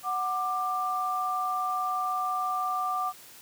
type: tone pair together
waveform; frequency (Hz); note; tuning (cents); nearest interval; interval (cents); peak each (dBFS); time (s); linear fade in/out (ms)
sine; 740 / 1185.6; F#5 / D6; 0 / +16; minor sixth; 816; -31 / -28; 0.03-3.13; 50
effects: white hiss -50 dBFS RMS until 3.41 s + high-pass 80 Hz 12 dB/octave